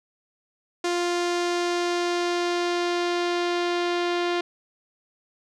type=tone with low-pass filter sweep; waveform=sawtooth; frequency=349.7 Hz; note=F4; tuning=2 cents sharp; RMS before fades=-25 dBFS; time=0.84-4.41 s; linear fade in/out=5 ms; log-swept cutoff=6600 to 3900 Hz; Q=1.3; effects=none